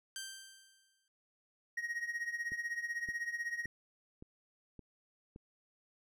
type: tone with exponential decay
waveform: 10% pulse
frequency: 1568 Hz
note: G6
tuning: in tune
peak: -31 dBFS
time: 0.16-1.08 s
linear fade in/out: 1 ms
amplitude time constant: 200 ms
type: tone with tremolo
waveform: triangle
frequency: 1882 Hz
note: A#6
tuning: 16 cents sharp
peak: -31 dBFS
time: 1.77-3.66 s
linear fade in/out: 5 ms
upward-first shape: triangle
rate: 16 Hz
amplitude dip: 85%
type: click train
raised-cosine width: 3 ms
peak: -37 dBFS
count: 6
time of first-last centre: 2.52-5.361 s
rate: 1.76 Hz
effects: none